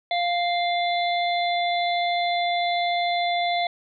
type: harmonic tone with a mistuned harmonic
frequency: 698.5 Hz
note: F5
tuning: in tune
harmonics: 1 / 3 / 5 / 6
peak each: -22 / -29 / -31 / -35 dBFS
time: 0.11-3.67 s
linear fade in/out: 2 ms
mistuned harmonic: 6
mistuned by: -59 cents
effects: none